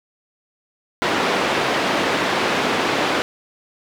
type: band-pass noise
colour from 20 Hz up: pink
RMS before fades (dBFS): -20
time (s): 1.02-3.22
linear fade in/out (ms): 0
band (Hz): 280 to 3200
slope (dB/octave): 12
effects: none